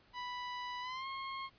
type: tone with pitch glide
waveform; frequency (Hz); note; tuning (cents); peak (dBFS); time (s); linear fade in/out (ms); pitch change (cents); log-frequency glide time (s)
sawtooth; 987.8 to 1077.2; B5 to C#6; 0 to -50; -36; 0.13-1.5; 50; +150; 0.81-1.07
effects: pink hiss -66 dBFS RMS until 1.58 s + resampled to 11025 Hz